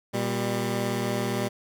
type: tone pair together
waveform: 15% pulse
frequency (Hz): 120 / 198.96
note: B2 / G3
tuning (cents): -49 / +26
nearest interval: major sixth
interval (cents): 875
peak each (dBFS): -22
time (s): 0.13-1.49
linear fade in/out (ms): 20
effects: none